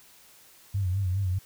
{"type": "tone with vibrato", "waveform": "sine", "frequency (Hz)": 94.7, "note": "F#2", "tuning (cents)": 41, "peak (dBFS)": -24, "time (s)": [0.74, 1.39], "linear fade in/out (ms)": 10, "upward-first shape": "sine", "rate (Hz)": 4.9, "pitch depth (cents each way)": 96, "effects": ["white hiss -55 dBFS RMS until 1.45 s"]}